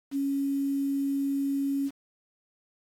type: tone with quantisation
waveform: sine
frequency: 277.2 Hz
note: C#4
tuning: in tune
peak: -25 dBFS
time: 0.11-1.91 s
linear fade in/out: 50 ms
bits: 8
effects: AAC 64 kbps